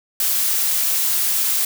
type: noise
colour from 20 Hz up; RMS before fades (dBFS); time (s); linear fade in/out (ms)
blue; -19; 0.2-1.65; 2
effects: none